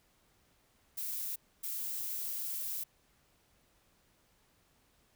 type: noise bursts at uneven times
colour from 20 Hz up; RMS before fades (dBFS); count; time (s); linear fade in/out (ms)
violet; -38; 2; 0.97-1.36 / 1.63-2.84; 10
effects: pink hiss -70 dBFS RMS until 5.15 s